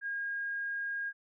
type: tone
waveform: sine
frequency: 1626 Hz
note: G#6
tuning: 37 cents flat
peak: -33 dBFS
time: 0.01-1.13 s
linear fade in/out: 50 ms
effects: none